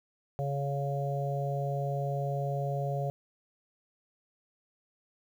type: harmonic tone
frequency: 140 Hz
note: C#3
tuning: 18 cents sharp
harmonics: 1 / 3 / 4 / 5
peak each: -31 / -40 / -36 / -37 dBFS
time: 0.39-3.1 s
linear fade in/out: 0 ms
effects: 10-bit